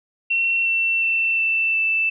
sine tone with pitch steps, 2717 / 2700 / 2683 / 2666 / 2649 Hz, F7 / E7 / E7 / E7 / E7, -48 / +41 / +30 / +19 / +8 cents, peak -17 dBFS, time 0.3-2.1 s, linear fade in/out 10 ms, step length 360 ms, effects none

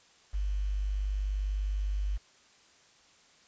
sine tone with quantisation, 49.75 Hz, G1, 26 cents sharp, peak -28 dBFS, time 0.33-2.18 s, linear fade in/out 20 ms, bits 9, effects white hiss -61 dBFS RMS until 3.47 s + resampled to 16000 Hz

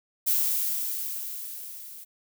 violet noise with level ramp, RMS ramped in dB -23 to -44 dBFS, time 0.26-2.05 s, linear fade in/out 20 ms, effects none

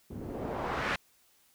white noise with low-pass filter sweep, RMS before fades -35 dBFS, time 0.1-0.96 s, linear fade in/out 5 ms, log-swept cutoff 210 to 2100 Hz, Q 1.2, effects white hiss -66 dBFS RMS until 1.54 s

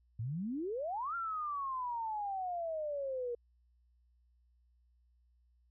sine exponential two-way sweep, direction up then down, 104.3 to 1396.9 to 471.4 Hz, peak -35 dBFS, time 0.19-3.35 s, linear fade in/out 5 ms, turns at 1.15 s, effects added 60 Hz sine -67 dBFS peak until 5.7 s

